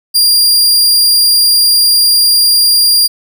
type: tone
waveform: sawtooth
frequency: 4790 Hz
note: D8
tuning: 33 cents sharp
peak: -3 dBFS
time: 0.14-3.08 s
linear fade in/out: 20 ms
effects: none